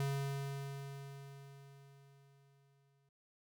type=tone with exponential decay; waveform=square; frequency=138.7 Hz; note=C#3; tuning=1 cent sharp; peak=-34 dBFS; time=0-3.09 s; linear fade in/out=2 ms; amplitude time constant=670 ms; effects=none